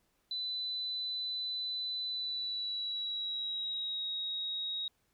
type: tone with pitch glide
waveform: sine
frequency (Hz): 4000 to 3786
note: B7 to A#7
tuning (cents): +21 to +26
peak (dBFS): -34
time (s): 0.31-4.88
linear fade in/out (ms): 2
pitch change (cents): -95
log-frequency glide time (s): 2.08-4.06
effects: pink hiss -75 dBFS RMS until 5.13 s